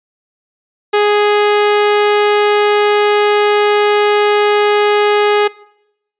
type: tone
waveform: sawtooth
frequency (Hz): 415.3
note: G#4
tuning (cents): 0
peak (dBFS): -5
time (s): 0.93-5.48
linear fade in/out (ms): 10
effects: noise-tail reverb RT60 0.8 s tail -22 dB re dry + resampled to 8000 Hz